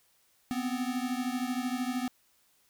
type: beating tone pair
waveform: square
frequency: 246.5 / 259.5 Hz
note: B3 / C4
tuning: -3 / -14 cents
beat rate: 13 Hz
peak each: -33 / -35 dBFS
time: 0.51-2.08 s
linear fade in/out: 0 ms
effects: white hiss -68 dBFS RMS until 2.69 s